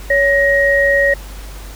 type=tone pair together; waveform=sine; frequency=560 / 1883.6 Hz; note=C#5 / A#6; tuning=+18 / +18 cents; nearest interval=octave + major sixth; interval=2100 cents; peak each=-13 / -12 dBFS; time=0.1-1.14 s; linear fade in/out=5 ms; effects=added 49 Hz sine -29 dBFS peak until 1.75 s + pink hiss -37 dBFS RMS until 1.75 s